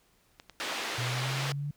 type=clicks; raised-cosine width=0.2 ms; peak=-28 dBFS; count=2; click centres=0.399 / 0.497 s
type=band-pass noise; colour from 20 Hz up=white; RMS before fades=-35 dBFS; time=0.6-1.52 s; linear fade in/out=0 ms; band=290 to 3500 Hz; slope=12 dB/octave
type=linear sweep; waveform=sine; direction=up; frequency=119.9 to 146.83 Hz; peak=-31 dBFS; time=0.98-1.71 s; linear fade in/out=5 ms
effects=pink hiss -67 dBFS RMS until 1.76 s